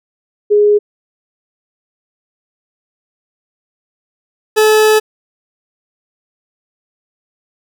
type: tone pair in turn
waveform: sine / 40% pulse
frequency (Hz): 415.3 / 431.2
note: G#4 / A4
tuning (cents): 0 / -35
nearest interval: minor second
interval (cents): 65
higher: second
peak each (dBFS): -6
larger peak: neither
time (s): 0.5-0.79 / 4.56-5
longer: second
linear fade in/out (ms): 20
effects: none